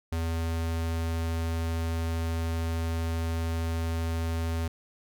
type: tone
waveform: square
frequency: 82.41 Hz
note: E2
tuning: in tune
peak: -28 dBFS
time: 0.12-4.68 s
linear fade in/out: 5 ms
effects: none